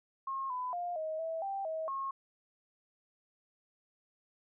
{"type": "tone with pitch steps", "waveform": "sine", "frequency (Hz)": [1077, 1002, 704, 630, 651, 785, 639, 1084], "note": ["C6", "B5", "F5", "D#5", "E5", "G5", "D#5", "C#6"], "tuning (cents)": [50, 25, 14, 21, -22, 2, 46, -39], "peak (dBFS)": -34, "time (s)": [0.27, 2.11], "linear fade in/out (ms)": 5, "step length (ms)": 230, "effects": []}